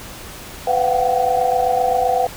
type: tone cluster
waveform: sine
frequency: 501 / 696 / 743 / 771 Hz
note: B4 / F5 / F#5 / G5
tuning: +25 / -6 / +7 / -29 cents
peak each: -20 dBFS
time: 0.67-2.27 s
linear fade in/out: 5 ms
effects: pink hiss -35 dBFS RMS until 2.36 s